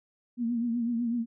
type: tone with vibrato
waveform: sine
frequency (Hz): 235.6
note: A#3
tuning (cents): +19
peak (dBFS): -26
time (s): 0.37-1.26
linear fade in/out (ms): 50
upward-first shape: triangle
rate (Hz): 8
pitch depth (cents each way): 74
effects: none